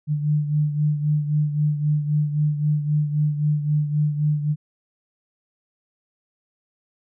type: beating tone pair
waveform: sine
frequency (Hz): 149 / 152.8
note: D3 / D#3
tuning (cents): +25 / -31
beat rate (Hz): 3.8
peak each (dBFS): -19 / -26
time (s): 0.07-4.56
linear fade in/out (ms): 50
effects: none